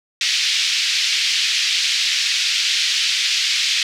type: band-pass noise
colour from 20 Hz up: white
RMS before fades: -19 dBFS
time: 0.21-3.83 s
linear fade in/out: 2 ms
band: 2200 to 5100 Hz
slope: 24 dB/octave
effects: none